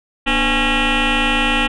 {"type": "tone with frequency modulation", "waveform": "sine", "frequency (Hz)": 1367, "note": "F6", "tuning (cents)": -37, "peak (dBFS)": -11, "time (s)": [0.26, 1.68], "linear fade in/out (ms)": 20, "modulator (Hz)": 268, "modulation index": 6.5, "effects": ["tanh soft clip ceiling -12 dBFS"]}